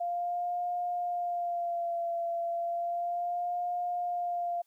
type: tone with vibrato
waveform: sine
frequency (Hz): 695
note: F5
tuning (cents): -9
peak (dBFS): -29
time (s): 0-4.62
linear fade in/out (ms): 10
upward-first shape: sine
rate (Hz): 0.33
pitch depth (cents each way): 34
effects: white hiss -74 dBFS RMS until 4.66 s + high-pass 400 Hz 12 dB/octave